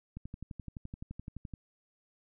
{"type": "click train", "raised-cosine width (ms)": 5, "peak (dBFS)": -29, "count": 17, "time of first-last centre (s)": [0.17, 1.538], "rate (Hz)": 11.7, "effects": []}